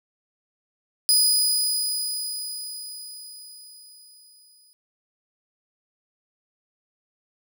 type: tone with exponential decay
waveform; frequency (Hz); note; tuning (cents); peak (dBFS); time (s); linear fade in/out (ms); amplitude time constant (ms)
20% pulse; 4966; D#8; -4; -9; 1.09-4.73; 0; 790
effects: none